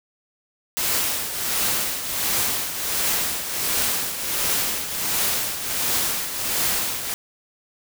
white noise with tremolo, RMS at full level -21 dBFS, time 0.77-7.14 s, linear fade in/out 0 ms, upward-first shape triangle, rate 1.4 Hz, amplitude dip 65%, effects none

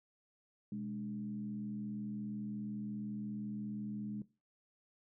sine tone with frequency modulation, 208.6 Hz, G#3, 8 cents sharp, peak -38 dBFS, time 0.72-4.22 s, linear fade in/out 2 ms, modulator 80 Hz, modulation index 0.62, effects noise-tail reverb RT60 0.3 s tail -19 dB re dry

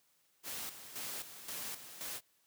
white noise with tremolo, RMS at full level -42 dBFS, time 0.43-2.21 s, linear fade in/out 50 ms, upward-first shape square, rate 1.9 Hz, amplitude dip 65%, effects white hiss -73 dBFS RMS until 2.46 s + high-pass 100 Hz 12 dB/octave

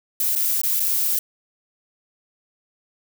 violet noise with dropouts, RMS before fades -21 dBFS, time 0.2-1.19 s, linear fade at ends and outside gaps 2 ms, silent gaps 0.353-0.36 / 0.616-0.634 / 0.797-0.802 s, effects none

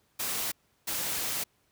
white noise bursts at uneven times, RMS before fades -32 dBFS, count 2, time 0.19-0.52 / 0.87-1.44 s, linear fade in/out 10 ms, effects pink hiss -70 dBFS RMS until 1.71 s + high-pass 60 Hz 12 dB/octave

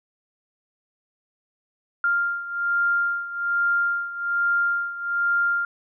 sine beating tone pair, 1396.9 / 1398.1 Hz, F6 / F6, 0 / +1 cents, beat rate 1.2 Hz, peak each -22 / -26 dBFS, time 2.04-5.65 s, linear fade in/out 2 ms, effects none

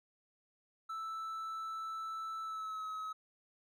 triangle tone with pitch glide, 1318.5 to 1281 Hz, E6 to E6, 0 to -50 cents, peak -37 dBFS, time 0.89-3.13 s, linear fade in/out 10 ms, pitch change -50 cents, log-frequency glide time 2.42-2.86 s, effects none

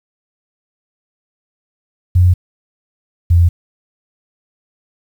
sine tone pair in turn, 89.7 / 85.81 Hz, F2 / F2, +47 / -30 cents, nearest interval minor second, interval 77 cents, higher first, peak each -6 dBFS, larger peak neither, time 2.15-2.34 / 3.3-3.49 s, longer neither, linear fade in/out 10 ms, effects 7-bit

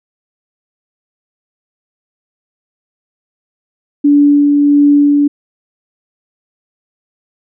sine tone with tremolo, 288.7 Hz, D4, 30 cents flat, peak -4 dBFS, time 4.04-5.28 s, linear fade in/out 10 ms, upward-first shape sine, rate 1.5 Hz, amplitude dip 25%, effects none

